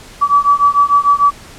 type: beating tone pair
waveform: sine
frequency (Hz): 1145 / 1151.7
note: D6 / D6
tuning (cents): -44 / -34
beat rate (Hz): 6.7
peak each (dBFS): -11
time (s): 0.21-1.31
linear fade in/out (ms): 20
effects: pink hiss -37 dBFS RMS until 1.58 s + low-pass 10000 Hz 12 dB/octave